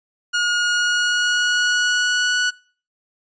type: tone with pitch glide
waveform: sawtooth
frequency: 1437 to 1474.8 Hz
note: F6 to F#6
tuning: +49 to -6 cents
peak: -13 dBFS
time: 0.33-2.51 s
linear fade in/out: 20 ms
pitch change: +45 cents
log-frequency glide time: 0.56-2.4 s
effects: noise-tail reverb RT60 0.4 s tail -21 dB re dry + resampled to 16000 Hz